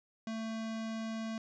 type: tone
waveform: square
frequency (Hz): 223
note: A3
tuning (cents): +23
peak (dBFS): -37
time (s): 0.27-1.38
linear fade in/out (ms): 2
effects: resampled to 16000 Hz + 12-bit